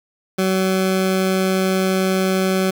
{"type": "tone", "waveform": "20% pulse", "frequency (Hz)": 188.7, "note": "F#3", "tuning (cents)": 34, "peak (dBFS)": -11, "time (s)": [0.38, 2.71], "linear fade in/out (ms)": 10, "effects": ["7-bit"]}